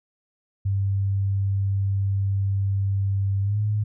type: tone with pitch glide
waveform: sine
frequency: 98.3 to 105.36 Hz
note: G2 to G#2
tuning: +5 to +25 cents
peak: -20 dBFS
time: 0.65-3.84 s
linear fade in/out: 10 ms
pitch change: +120 cents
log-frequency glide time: 3.42-3.59 s
effects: none